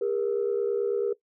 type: tone pair together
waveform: sine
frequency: 404.1 / 473.3 Hz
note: G#4 / A#4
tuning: -47 / +26 cents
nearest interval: minor third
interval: 273 cents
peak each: -26 dBFS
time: 0.01-1.13 s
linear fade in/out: 5 ms
effects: noise-tail reverb RT60 0.1 s tail -18 dB re dry + tanh soft clip ceiling -18 dBFS